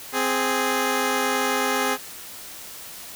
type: tone pair together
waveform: 10% pulse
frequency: 260.9 / 415.3 Hz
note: C4 / G#4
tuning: -5 / 0 cents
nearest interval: minor sixth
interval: 805 cents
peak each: -16 / -15 dBFS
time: 0.12-1.98 s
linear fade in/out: 50 ms
effects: white hiss -39 dBFS RMS until 3.15 s